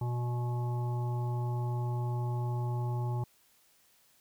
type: harmonic tone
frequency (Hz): 121.5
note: B2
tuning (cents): -28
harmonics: 1 / 3 / 5 / 7 / 9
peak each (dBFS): -30 / -43 / -50 / -42 / -51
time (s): 0.01-3.24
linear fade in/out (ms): 5
effects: white hiss -66 dBFS RMS until 4.2 s

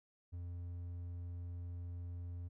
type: tone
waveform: triangle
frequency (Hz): 87.31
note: F2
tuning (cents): 0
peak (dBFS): -40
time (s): 0.32-2.49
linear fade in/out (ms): 20
effects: none

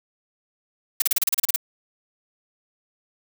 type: noise bursts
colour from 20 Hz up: blue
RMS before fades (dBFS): -19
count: 11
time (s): 1-1.561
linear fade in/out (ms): 5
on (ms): 21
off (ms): 33
effects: none

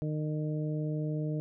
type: harmonic tone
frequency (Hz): 152.8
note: D#3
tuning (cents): -31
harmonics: 1 / 2 / 3 / 4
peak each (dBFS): -31 / -37 / -41 / -43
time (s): 0.02-1.4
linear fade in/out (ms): 0
effects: none

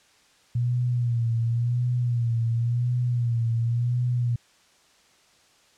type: tone with vibrato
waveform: sine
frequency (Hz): 119.2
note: A#2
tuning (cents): +39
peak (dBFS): -21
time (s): 0.55-4.36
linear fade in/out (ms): 5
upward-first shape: sine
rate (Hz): 0.93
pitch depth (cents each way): 59
effects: white hiss -59 dBFS RMS until 5.77 s + low-pass 7000 Hz 12 dB/octave

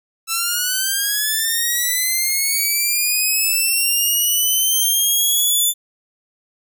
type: linear sweep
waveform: 5% pulse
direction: up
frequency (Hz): 1318.5 to 3520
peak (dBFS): -7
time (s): 0.27-5.74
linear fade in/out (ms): 50
effects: none

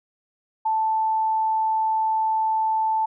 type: tone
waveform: sine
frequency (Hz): 880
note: A5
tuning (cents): 0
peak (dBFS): -19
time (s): 0.65-3.06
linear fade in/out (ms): 10
effects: none

